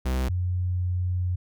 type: tone pair in turn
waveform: 45% pulse / sine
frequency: 64.3 / 90.21 Hz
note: C2 / F#2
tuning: -30 / -43 cents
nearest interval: tritone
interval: 587 cents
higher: second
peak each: -23 dBFS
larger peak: neither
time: 0.05-0.29 / 0.29-1.36 s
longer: second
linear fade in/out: 10 ms
effects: none